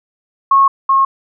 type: tone pair in turn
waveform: sine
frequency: 1093 / 1082.9 Hz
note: C#6 / C#6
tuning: -25 / -41 cents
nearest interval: unison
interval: 16 cents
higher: first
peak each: -6 / -8 dBFS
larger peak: first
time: 0.51-0.68 / 0.89-1.05 s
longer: first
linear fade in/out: 5 ms
effects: none